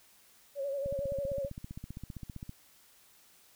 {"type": "tone with vibrato", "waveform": "sine", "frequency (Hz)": 556, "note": "C#5", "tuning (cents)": 5, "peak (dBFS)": -32, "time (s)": [0.55, 1.5], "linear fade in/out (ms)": 50, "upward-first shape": "sine", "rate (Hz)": 11, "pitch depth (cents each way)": 54}
{"type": "click train", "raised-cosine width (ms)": 5, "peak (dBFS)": -29, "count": 26, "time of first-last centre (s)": [0.86, 2.494], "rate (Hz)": 15.3}
{"effects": ["white hiss -62 dBFS RMS until 3.55 s"]}